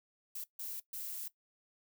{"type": "noise bursts at uneven times", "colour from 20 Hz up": "violet", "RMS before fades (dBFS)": -42, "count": 3, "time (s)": [[0.35, 0.44], [0.59, 0.8], [0.93, 1.28]], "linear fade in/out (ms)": 5, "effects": ["noise-tail reverb RT60 0.1 s tail -17 dB re dry"]}